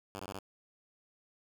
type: tone bursts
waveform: 5% pulse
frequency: 98 Hz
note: G2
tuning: in tune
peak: -30 dBFS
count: 4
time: 0.15-0.388 s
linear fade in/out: 0 ms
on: 43 ms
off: 22 ms
effects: none